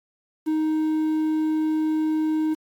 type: tone with quantisation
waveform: triangle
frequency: 312.2 Hz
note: D#4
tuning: 6 cents sharp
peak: -18 dBFS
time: 0.46-2.55 s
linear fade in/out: 20 ms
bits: 8
effects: AAC 64 kbps